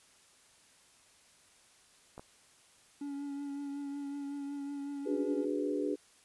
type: clicks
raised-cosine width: 1 ms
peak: -32 dBFS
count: 2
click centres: 2.179 / 2.195 s
type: tone with vibrato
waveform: triangle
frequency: 282.7 Hz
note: C#4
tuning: 34 cents sharp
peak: -35 dBFS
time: 3.01-5.45 s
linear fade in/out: 5 ms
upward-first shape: triangle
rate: 5.4 Hz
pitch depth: 26 cents each way
type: chord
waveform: sine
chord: G# half-diminished seventh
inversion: second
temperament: equal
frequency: 293.7 / 370 / 415.3 / 493.9 Hz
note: D4 / F#4 / G#4 / B4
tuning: 0 / 0 / 0 / 0 cents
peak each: -34 / -38 / -36 / -39 dBFS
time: 5.05-5.96 s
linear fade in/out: 20 ms
effects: white hiss -63 dBFS RMS until 6.24 s + resampled to 24000 Hz